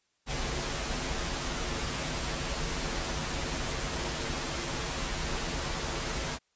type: noise with comb filter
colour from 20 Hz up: pink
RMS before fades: -33 dBFS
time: 0.26-6.39 s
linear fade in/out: 50 ms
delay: 10 ms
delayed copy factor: -0.6
effects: white hiss -74 dBFS RMS until 6.55 s + resampled to 16000 Hz